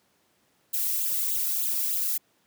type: noise with flanger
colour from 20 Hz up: violet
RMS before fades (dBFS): -27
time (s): 0.73-2.18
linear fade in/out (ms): 10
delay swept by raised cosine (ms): 0.26 to 1.56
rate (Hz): 3.3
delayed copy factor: +0.75
effects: pink hiss -67 dBFS RMS until 2.46 s + high-pass 150 Hz 12 dB/octave